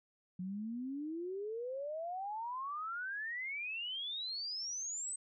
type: exponential sweep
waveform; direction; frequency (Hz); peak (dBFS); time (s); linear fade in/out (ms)
sine; up; 178 to 8300; -38; 0.39-5.16; 5
effects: none